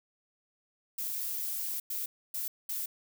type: noise bursts at uneven times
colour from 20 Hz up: violet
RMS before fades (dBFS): -35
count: 4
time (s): 0.98-1.8 / 1.9-2.06 / 2.34-2.48 / 2.69-2.86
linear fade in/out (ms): 5
effects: none